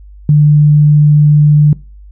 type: tone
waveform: sine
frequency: 148.8 Hz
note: D3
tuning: 23 cents sharp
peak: -3 dBFS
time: 0.29-1.73 s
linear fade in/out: 2 ms
effects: noise-tail reverb RT60 0.3 s tail -21 dB re dry + added 50 Hz sine -32 dBFS peak until 2.11 s